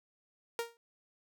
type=tone with exponential decay; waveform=sawtooth; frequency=466.2 Hz; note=A#4; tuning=in tune; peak=-26 dBFS; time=0.59-0.77 s; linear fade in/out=1 ms; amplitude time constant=37 ms; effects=none